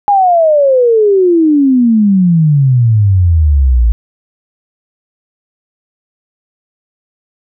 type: exponential sweep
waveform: sine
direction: down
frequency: 830.6 to 55 Hz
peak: -5 dBFS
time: 0.08-3.92 s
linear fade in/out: 0 ms
effects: none